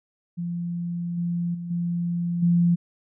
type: tone with level steps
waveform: sine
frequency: 172.6 Hz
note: F3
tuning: 20 cents flat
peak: -26 / -23 / -30 / -23 / -16 dBFS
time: 0.37-2.76 s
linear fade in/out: 20 ms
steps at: 1.17 / 1.54 / 1.7 / 2.42 s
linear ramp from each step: 10 ms
effects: none